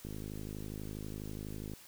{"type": "click train", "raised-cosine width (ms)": 3, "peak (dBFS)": -30, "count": 89, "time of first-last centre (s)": [0.05, 1.736], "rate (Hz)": 52.2, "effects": ["white hiss -56 dBFS RMS until 1.87 s"]}